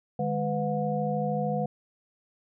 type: tone cluster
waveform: sine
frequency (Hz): 152.2 / 205.4 / 499.8 / 720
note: D#3 / G#3 / B4 / F#5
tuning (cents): -38 / -19 / +21 / -47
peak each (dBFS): -31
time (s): 0.19-1.66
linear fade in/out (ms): 5
effects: none